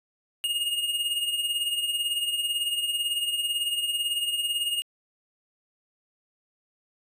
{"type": "tone with tremolo", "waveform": "square", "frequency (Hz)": 2852, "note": "F7", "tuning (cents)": 36, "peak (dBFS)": -23, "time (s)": [0.44, 4.82], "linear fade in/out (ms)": 0, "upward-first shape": "triangle", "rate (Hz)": 18, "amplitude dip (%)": 65, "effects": ["resampled to 32000 Hz"]}